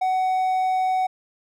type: tone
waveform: triangle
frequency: 748 Hz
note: F#5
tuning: 19 cents sharp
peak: -17 dBFS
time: 0.01-1.07 s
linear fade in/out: 10 ms
effects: none